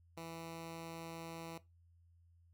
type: tone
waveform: 10% pulse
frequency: 165.2 Hz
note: E3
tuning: 4 cents sharp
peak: -37 dBFS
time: 0.17-1.58 s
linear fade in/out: 5 ms
effects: noise-tail reverb RT60 0.2 s tail -17 dB re dry + added 85 Hz sine -64 dBFS peak until 2.53 s